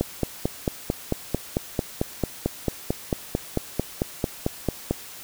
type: click train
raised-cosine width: 2 ms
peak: -8 dBFS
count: 23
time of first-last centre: 0.01-4.91 s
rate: 4.49 Hz
effects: white hiss -41 dBFS RMS until 5.23 s